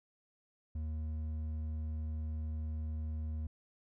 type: tone with hard clipping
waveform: sine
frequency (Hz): 77.78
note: D#2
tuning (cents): 0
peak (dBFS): -37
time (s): 0.75-3.47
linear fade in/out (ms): 5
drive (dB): 5
effects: none